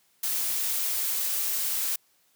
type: noise with high-pass filter sweep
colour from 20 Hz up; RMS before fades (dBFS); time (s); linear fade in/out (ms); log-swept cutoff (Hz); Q
blue; -28; 0.23-1.96; 5; 250 to 380; 1.2
effects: white hiss -66 dBFS RMS until 2.35 s + high-pass 100 Hz 12 dB/octave